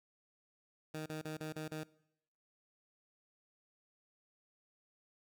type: tone bursts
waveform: 15% pulse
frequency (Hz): 155.56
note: D#3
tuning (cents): 0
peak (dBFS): -34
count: 6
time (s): 0.94-1.835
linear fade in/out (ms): 5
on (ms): 120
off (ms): 35
effects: noise-tail reverb RT60 0.8 s tail -22 dB re dry